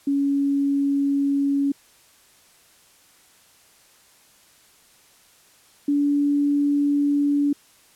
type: tone pair in turn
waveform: sine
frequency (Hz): 280 / 287.2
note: C#4 / D4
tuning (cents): +18 / -39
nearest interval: unison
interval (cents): 43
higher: second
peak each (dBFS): -18 / -17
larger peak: second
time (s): 0.07-1.72 / 5.88-7.53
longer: neither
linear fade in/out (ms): 5
effects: white hiss -55 dBFS RMS until 7.95 s + low-pass 12000 Hz 12 dB/octave